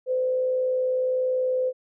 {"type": "tone with frequency modulation", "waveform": "sine", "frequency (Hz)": 511, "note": "C5", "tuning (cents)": -41, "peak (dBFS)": -21, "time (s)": [0.06, 1.73], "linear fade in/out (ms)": 50, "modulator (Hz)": 61.4, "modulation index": 0.24, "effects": []}